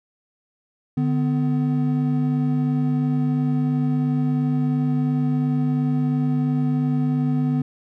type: tone pair together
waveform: triangle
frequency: 148.7 / 251.6 Hz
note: D3 / B3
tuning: +22 / +32 cents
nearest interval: major sixth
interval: 910 cents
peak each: -19 dBFS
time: 0.97-7.62 s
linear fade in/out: 5 ms
effects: none